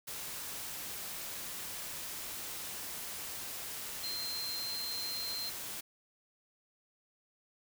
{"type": "tone in noise", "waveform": "sine", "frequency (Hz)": 4149, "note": "C8", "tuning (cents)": -15, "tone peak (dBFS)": -37, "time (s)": [4.03, 5.5], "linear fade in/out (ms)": 10, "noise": "white", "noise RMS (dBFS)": -42, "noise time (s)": [0.07, 5.81], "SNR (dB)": 2, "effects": []}